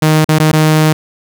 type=tone with dropouts; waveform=sawtooth; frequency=155.56 Hz; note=D#3; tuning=in tune; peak=-3 dBFS; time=0.02-0.93 s; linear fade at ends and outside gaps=5 ms; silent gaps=0.246-0.288 / 0.386-0.398 / 0.518-0.53 s; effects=none